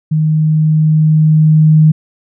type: tone with level ramp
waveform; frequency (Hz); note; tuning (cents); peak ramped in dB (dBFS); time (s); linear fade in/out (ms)
sine; 155.56; D#3; 0; -9 to -3; 0.11-1.92; 10
effects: none